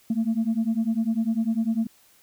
sine beating tone pair, 220 / 230 Hz, A3 / A#3, 0 / -23 cents, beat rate 10 Hz, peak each -23 dBFS, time 0.1-1.87 s, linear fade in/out 5 ms, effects tanh soft clip ceiling -17 dBFS + white hiss -58 dBFS RMS until 2.22 s

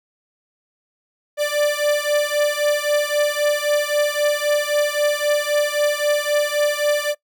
45% pulse beating tone pair, 587.3 / 591.1 Hz, D5 / D5, 0 / +11 cents, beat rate 3.8 Hz, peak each -20 dBFS, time 1.37-7.15 s, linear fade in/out 50 ms, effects noise-tail reverb RT60 0.1 s tail -20 dB re dry

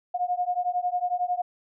sine beating tone pair, 712 / 723 Hz, F5 / F#5, +33 / -40 cents, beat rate 11 Hz, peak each -27 dBFS, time 0.14-1.42 s, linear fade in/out 10 ms, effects none

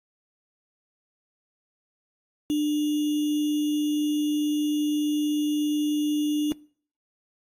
sine tone with sample-and-hold, 298.3 Hz, D4, 27 cents sharp, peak -21 dBFS, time 2.5-6.52 s, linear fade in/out 0 ms, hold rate 3150 Hz, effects noise-tail reverb RT60 0.5 s tail -23 dB re dry + AAC 48 kbps

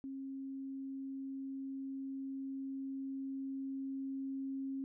sine tone with level ramp, 270 Hz, C#4, 45 cents flat, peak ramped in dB -41 to -37 dBFS, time 0.04-4.84 s, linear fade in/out 0 ms, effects none

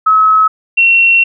sine tone pair in turn, 1286 / 2725 Hz, E6 / F7, -43 / -43 cents, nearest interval octave + minor second, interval 1300 cents, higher second, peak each -5 dBFS, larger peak neither, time 0.06-0.48 / 0.77-1.24 s, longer second, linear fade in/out 10 ms, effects none

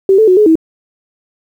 sine tone with pitch steps, 386.3 / 438.7 / 368 / 423.6 / 321.9 Hz, G4 / A4 / F#4 / G#4 / E4, -25 / -5 / -9 / +34 / -41 cents, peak -4 dBFS, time 0.09-0.555 s, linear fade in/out 2 ms, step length 93 ms, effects 7-bit

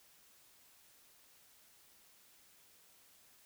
silence, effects white hiss -65 dBFS RMS until 3.45 s

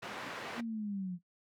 white band-pass noise, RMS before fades -43 dBFS, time 0.02-0.61 s, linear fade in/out 10 ms, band 150 to 1900 Hz, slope 12 dB/octave
sine linear sweep, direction down, 240 to 173.8 Hz, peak -35 dBFS, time 0.55-1.19 s, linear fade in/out 50 ms
effects noise-tail reverb RT60 0.1 s tail -17 dB re dry

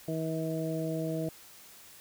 harmonic tone, 160.4 Hz, E3, 47 cents flat, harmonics 1 / 2 / 3 / 4, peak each -34 / -35 / -38 / -37 dBFS, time 0.08-1.29 s, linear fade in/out 2 ms, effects white hiss -53 dBFS RMS until 2 s

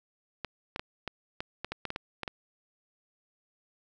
clicks, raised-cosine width 0.3 ms, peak -18 dBFS, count 12, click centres 0.447 / 0.761 / 0.795 / 1.077 / 1.405 / 1.646 / 1.72 / 1.853 / 1.904 / 1.961 / 2.233 / 2.278 s, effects none

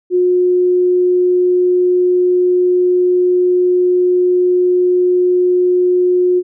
sine tone, 360.6 Hz, F#4, 45 cents flat, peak -9 dBFS, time 0.1-6.43 s, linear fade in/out 50 ms, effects none

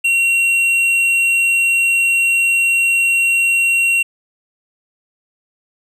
sine tone with tanh clipping, 2741 Hz, F7, 33 cents flat, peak -13 dBFS, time 0.04-4.03 s, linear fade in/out 10 ms, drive 8 dB, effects none

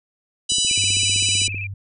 harmonic tone, 987.8 Hz, B5, in tune, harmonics 3 / 4 / 5 / 6 / 7 / 8 / 9, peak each -22 / -24 / -28 / -27 / -27 / -27 / -26 dBFS, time 0.49-1.48 s, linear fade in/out 10 ms
click train, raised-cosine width 3 ms, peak -23 dBFS, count 17, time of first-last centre 0.52-1.546 s, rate 15.6 Hz
sine tone with vibrato, 2482 Hz, D#7, 5 cents flat, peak -27 dBFS, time 0.67-1.67 s, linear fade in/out 5 ms, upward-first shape square, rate 17 Hz, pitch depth 69 cents each way
sine tone, 98 Hz, G2, in tune, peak -28 dBFS, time 0.77-1.74 s, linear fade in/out 5 ms
effects none

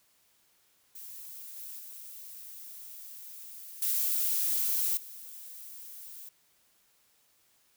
violet noise with level steps, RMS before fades -45 / -43 / -46 / -29 / -46 dBFS, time 0.95-6.29 s, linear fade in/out 5 ms, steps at 1.56 / 1.79 / 3.82 / 4.97 s, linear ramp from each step 2 ms, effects white hiss -68 dBFS RMS until 7.76 s

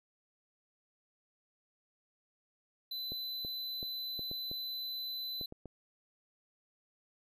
square tone, 4016 Hz, B7, 28 cents sharp, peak -38 dBFS, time 2.91-5.46 s, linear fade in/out 5 ms
clicks, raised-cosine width 2 ms, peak -32 dBFS, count 9, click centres 3.12 / 3.449 / 3.829 / 4.193 / 4.314 / 4.514 / 5.412 / 5.524 / 5.657 s
effects none

